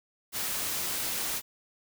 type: noise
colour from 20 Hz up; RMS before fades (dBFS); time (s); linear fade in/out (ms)
white; -32; 0.32-1.42; 50
effects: none